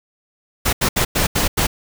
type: noise bursts at uneven times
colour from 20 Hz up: pink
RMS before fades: -17 dBFS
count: 6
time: 0.65-0.73 / 0.81-0.89 / 0.96-1.05 / 1.15-1.27 / 1.35-1.48 / 1.57-1.67 s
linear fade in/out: 10 ms
effects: none